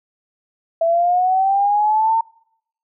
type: linear sweep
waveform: sine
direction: up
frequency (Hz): 657 to 910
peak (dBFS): -13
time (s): 0.81-2.21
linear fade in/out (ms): 5
effects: noise-tail reverb RT60 0.7 s tail -25 dB re dry